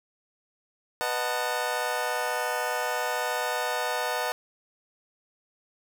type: chord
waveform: 25% pulse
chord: B dominant seventh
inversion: none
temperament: just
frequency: 493.9 / 617.4 / 740.8 / 889 Hz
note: B4 / D#5 / F#5 / A5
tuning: 0 / -14 / +2 / +18 cents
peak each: -29 dBFS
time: 1.01-4.32 s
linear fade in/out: 0 ms
effects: none